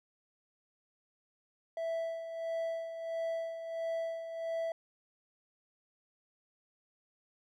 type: tone with tremolo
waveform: triangle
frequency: 659.3 Hz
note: E5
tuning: in tune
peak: -30 dBFS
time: 1.77-4.72 s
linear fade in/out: 2 ms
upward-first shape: sine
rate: 1.5 Hz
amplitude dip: 60%
effects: none